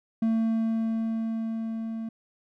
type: tone with level ramp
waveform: triangle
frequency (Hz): 224.7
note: A3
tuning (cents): +37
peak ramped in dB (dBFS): -19 to -29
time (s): 0.22-2.09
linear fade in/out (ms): 5
effects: none